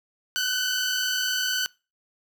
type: tone pair together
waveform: 15% pulse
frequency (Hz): 1484 / 1524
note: F#6 / G6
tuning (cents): +5 / -49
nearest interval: unison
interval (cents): 46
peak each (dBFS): -20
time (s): 0.36-1.66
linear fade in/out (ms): 0
effects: noise-tail reverb RT60 0.3 s tail -24 dB re dry